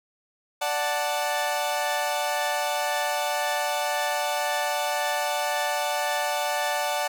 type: chord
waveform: sawtooth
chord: D major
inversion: none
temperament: equal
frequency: 587.3 / 740 / 880 Hz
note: D5 / F#5 / A5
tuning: 0 / 0 / 0 cents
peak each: -25 dBFS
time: 0.61-7.08 s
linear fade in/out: 10 ms
effects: none